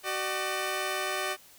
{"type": "tone pair together", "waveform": "10% pulse", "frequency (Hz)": [377.9, 601], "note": ["F#4", "D5"], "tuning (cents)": [37, 40], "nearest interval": "minor sixth", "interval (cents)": 803, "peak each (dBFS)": [-24, -24], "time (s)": [0.03, 1.37], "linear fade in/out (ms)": 50, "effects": ["white hiss -55 dBFS RMS until 1.58 s"]}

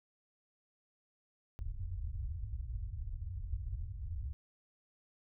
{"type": "low-pass noise", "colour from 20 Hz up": "white", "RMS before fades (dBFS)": -40, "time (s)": [1.59, 4.33], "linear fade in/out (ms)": 0, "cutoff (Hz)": 100, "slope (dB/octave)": 48, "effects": []}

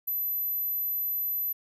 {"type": "tone", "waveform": "sine", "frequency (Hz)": 12030, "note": "F#9", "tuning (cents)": 28, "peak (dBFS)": -27, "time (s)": [0.07, 1.53], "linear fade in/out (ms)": 10, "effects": []}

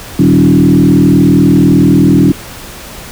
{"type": "tone with frequency modulation", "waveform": "sine", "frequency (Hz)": 230.5, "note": "A#3", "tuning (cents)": -19, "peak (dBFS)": -3, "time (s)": [0.19, 2.32], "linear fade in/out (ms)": 5, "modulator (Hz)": 40.1, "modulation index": 2.5, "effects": ["pink hiss -28 dBFS RMS until 3.11 s"]}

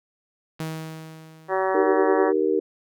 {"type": "click", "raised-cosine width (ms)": 0.3, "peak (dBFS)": -29, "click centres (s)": 0.594}
{"type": "tone with exponential decay", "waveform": "sawtooth", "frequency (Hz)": 159.3, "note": "D#3", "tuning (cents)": 41, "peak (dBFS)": -23, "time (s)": [0.6, 2.26], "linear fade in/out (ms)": 2, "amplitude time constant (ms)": 360}
{"type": "harmonic tone", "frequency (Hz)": 189.6, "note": "F#3", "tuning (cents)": 43, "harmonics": [2, 3, 4, 5, 6, 7, 8, 9, 10], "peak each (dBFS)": [-25, -26, -27, -29, -31, -36, -38, -34, -38], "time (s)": [1.48, 2.33], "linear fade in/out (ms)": 50}
{"type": "chord", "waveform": "sine", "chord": "Eb major", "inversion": "none", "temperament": "just", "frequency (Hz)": [311.1, 388.9, 466.7], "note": ["Eb4", "G4", "Bb4"], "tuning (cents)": [0, -14, 2], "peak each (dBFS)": [-25, -22, -23], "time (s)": [1.74, 2.6], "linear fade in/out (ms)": 10}
{"effects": []}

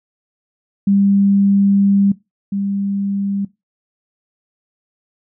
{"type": "tone pair in turn", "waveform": "sine", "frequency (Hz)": [198.7, 198.7], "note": ["G3", "G3"], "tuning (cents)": [24, 24], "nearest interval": "unison", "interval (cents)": 0, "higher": "neither", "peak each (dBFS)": [-10, -17], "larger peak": "first", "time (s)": [[0.87, 2.12], [2.52, 3.45]], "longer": "first", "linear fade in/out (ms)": 5, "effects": ["noise-tail reverb RT60 0.2 s tail -19 dB re dry"]}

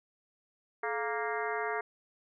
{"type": "harmonic tone with a mistuned harmonic", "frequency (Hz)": 233.1, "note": "A#3", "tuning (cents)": 0, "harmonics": [2, 3, 4, 5, 6, 7, 8, 9], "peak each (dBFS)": [-36, -38, -39, -40, -41, -41, -42, -43], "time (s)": [0.83, 1.81], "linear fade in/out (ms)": 5, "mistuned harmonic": 2, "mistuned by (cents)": -140, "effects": []}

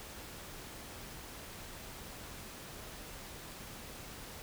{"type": "silence", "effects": ["pink hiss -48 dBFS RMS until 4.42 s"]}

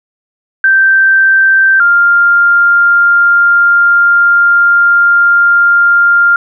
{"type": "tone pair in turn", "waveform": "sine", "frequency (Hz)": [1561, 1398.5], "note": ["G6", "F6"], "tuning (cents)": [-8, 2], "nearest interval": "major second", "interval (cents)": 190, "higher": "first", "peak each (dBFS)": -4, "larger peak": "neither", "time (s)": [[0.64, 1.8], [1.8, 6.36]], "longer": "second", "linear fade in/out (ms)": 2, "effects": []}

